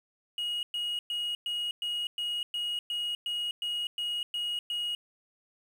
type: tone bursts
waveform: sine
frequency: 2890 Hz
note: F#7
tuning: 41 cents flat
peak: -27 dBFS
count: 13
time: 0.38-4.95 s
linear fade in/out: 2 ms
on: 250 ms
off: 110 ms
effects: tanh soft clip ceiling -29 dBFS + 9-bit